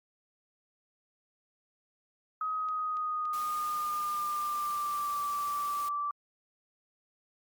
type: tone with pitch glide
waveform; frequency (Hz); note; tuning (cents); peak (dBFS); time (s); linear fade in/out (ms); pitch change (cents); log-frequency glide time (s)
sine; 1263 to 1164.9; D#6 to D6; +26 to -14; -30; 2.41-6.11; 2; -140; 2.53-5.23
type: clicks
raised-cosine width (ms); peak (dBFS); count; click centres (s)
0.2; -37; 6; 2.687 / 2.97 / 3.254 / 3.418 / 3.939 / 4.365
type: noise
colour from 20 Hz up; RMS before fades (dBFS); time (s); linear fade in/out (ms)
white; -46; 3.33-5.89; 5
effects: Opus 48 kbps